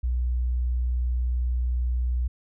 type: tone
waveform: sine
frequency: 61.3 Hz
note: B1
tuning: 12 cents flat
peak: -22 dBFS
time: 0.03-2.28 s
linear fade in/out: 10 ms
effects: none